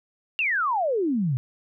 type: exponential sweep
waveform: sine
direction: down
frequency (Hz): 2828 to 119.7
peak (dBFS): -21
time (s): 0.39-1.37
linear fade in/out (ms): 0
effects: none